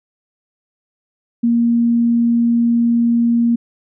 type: tone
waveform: sine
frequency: 234.7 Hz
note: A#3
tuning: 12 cents sharp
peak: -11 dBFS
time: 1.43-3.56 s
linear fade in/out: 10 ms
effects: none

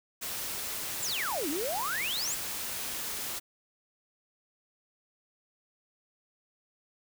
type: noise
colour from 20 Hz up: white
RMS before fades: -36 dBFS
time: 0.21-3.4 s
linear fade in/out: 20 ms
type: exponential two-way sweep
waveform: sine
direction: down then up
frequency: 8100 to 270 to 8100 Hz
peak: -31 dBFS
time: 1.02-2.35 s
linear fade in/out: 10 ms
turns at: 1.49 s
effects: none

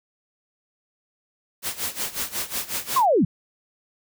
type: noise with tremolo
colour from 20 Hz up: white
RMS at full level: -26 dBFS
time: 1.62-3.06 s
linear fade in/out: 50 ms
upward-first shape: sine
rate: 5.5 Hz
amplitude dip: 85%
type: linear sweep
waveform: sine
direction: down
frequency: 1108.7 to 133.8 Hz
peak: -15 dBFS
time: 2.96-3.25 s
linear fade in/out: 5 ms
effects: none

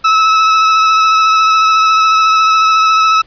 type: tone with vibrato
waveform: 40% pulse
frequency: 1300 Hz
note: E6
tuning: 24 cents flat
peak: -6 dBFS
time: 0.04-3.22 s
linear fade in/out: 10 ms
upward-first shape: sine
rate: 14 Hz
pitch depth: 18 cents each way
effects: pink hiss -47 dBFS RMS until 3.26 s + resampled to 11025 Hz

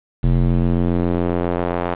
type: tone with band-pass filter sweep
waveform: square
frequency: 43.65 Hz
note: F1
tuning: in tune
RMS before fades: -18 dBFS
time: 0.23-1.95 s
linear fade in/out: 10 ms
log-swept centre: 130 to 790 Hz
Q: 0.97
effects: resampled to 8000 Hz + 7-bit

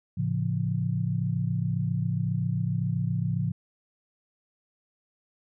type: chord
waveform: sine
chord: A augmented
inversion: none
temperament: just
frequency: 110 / 137.5 / 171.88 Hz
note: A2 / C#3 / E#3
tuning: 0 / -14 / -27 cents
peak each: -29 dBFS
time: 0.17-3.52 s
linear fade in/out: 10 ms
effects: none

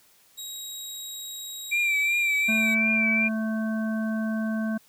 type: tone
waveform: 20% pulse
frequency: 3816 Hz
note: A#7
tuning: 40 cents sharp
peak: -29 dBFS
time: 0.37-2.75 s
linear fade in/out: 20 ms
type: tone with vibrato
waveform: sine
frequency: 2349 Hz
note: D7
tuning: in tune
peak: -21 dBFS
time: 1.71-3.29 s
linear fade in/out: 20 ms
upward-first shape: triangle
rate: 2.7 Hz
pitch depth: 49 cents each way
type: harmonic tone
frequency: 220 Hz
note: A3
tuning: in tune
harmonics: 1 / 3 / 5 / 7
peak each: -25 / -36 / -44 / -37 dBFS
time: 2.48-4.78 s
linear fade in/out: 10 ms
effects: white hiss -59 dBFS RMS until 4.88 s

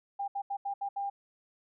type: tone bursts at uneven times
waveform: sine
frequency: 799 Hz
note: G5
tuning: 33 cents sharp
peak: -31 dBFS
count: 6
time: 0.19-0.28 / 0.35-0.42 / 0.5-0.57 / 0.65-0.74 / 0.81-0.89 / 0.96-1.1 s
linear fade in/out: 10 ms
effects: none

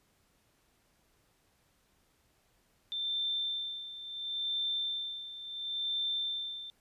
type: tone with tremolo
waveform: sine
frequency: 3565 Hz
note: A7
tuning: 22 cents sharp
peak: -30 dBFS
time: 2.92-6.7 s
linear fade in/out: 0 ms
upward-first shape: sine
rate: 0.72 Hz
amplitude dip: 75%
effects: pink hiss -71 dBFS RMS until 6.8 s + resampled to 32000 Hz

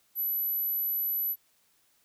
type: tone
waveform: sine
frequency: 11930 Hz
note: F#9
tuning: 13 cents sharp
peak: -26 dBFS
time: 0.15-1.36 s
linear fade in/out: 50 ms
effects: tanh soft clip ceiling -23 dBFS + white hiss -68 dBFS RMS until 2.04 s

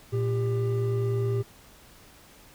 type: tone pair together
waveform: triangle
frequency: 115.9 / 397.1 Hz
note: A#2 / G4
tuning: -10 / +22 cents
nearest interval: octave + major sixth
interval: 2132 cents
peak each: -23 / -27 dBFS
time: 0.12-1.43 s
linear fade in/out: 20 ms
effects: pink hiss -53 dBFS RMS until 2.54 s

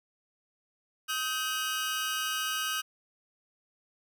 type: tone cluster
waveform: sawtooth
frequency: 1265 / 1551 / 2893 Hz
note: D#6 / G6 / F#7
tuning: +28 / -19 / -40 cents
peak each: -31 dBFS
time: 1.08-2.82 s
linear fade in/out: 20 ms
effects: none

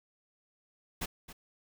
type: noise with echo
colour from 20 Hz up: pink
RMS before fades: -35 dBFS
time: 1.01-1.06 s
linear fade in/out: 10 ms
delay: 270 ms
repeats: 1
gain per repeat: -13 dB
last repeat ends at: 1.33 s
effects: none

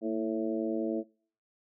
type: harmonic tone with a mistuned harmonic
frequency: 110 Hz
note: A2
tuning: in tune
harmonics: 2 / 3 / 4 / 5 / 6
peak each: -34 / -32 / -37 / -38 / -39 dBFS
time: 0.01-1.04 s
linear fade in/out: 50 ms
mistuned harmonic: 2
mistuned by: +52 cents
effects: noise-tail reverb RT60 0.5 s tail -25 dB re dry

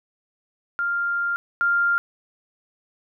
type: tone pair in turn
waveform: sine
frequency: 1396.9 / 1396.9 Hz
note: F6 / F6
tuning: 0 / 0 cents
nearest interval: unison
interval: 0 cents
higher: neither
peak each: -21 / -17 dBFS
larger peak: second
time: 0.79-1.36 / 1.61-1.98 s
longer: first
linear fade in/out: 0 ms
effects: none

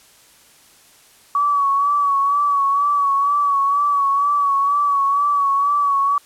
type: tone with vibrato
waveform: sine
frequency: 1133 Hz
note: C#6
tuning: 37 cents sharp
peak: -14 dBFS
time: 1.35-6.18 s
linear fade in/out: 2 ms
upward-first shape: sine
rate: 2.1 Hz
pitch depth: 43 cents each way
effects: white hiss -50 dBFS RMS until 6.25 s + low-pass 12000 Hz 12 dB/octave

